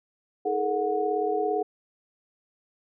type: tone cluster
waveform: sine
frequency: 319.1 / 421.9 / 459.5 / 732 Hz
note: D#4 / G#4 / A#4 / F#5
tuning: +44 / +27 / -25 / -19 cents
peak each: -34 / -26 / -32 / -28 dBFS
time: 0.45-1.63 s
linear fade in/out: 10 ms
effects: none